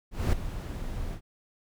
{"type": "noise with ADSR envelope", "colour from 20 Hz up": "brown", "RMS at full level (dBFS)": -22, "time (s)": [0.11, 1.21], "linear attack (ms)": 220, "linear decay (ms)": 3, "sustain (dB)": -12, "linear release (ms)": 84, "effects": []}